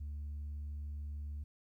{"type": "tone", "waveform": "sine", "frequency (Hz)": 73.42, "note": "D2", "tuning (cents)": 0, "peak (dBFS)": -37, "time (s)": [0, 1.44], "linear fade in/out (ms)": 10, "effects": ["tanh soft clip ceiling -38 dBFS", "13-bit"]}